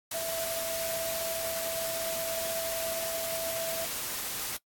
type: tone in noise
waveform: sine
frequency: 661 Hz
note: E5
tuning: 5 cents sharp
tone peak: -33 dBFS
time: 0.14-3.85 s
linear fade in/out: 5 ms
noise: white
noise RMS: -35 dBFS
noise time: 0.11-4.57 s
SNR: -1 dB
effects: noise-tail reverb RT60 0.1 s tail -22 dB re dry + AAC 64 kbps